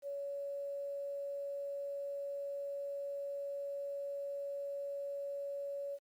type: tone with quantisation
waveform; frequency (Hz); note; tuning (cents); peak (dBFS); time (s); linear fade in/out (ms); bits
sine; 563; C#5; +27; -38; 0.02-5.99; 50; 11
effects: Opus 48 kbps